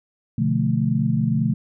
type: chord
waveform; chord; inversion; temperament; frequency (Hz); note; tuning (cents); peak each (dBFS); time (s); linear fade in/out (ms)
sine; B half-diminished seventh; none; equal with one note detuned; 124.62 / 146.83 / 174.61 / 220; B2 / D3 / F3 / A3; +16 / 0 / 0 / 0; -23 / -23 / -25 / -22; 0.38-1.54; 5
effects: none